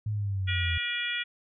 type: linear sweep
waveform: sine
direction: down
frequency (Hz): 107.8 to 82.41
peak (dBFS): -27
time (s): 0.06-0.78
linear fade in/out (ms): 5
type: harmonic tone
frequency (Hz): 480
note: B4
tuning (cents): -49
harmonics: 3 / 4 / 5 / 6 / 7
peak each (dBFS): -36 / -34 / -34 / -38 / -34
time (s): 0.47-1.24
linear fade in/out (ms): 20
effects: none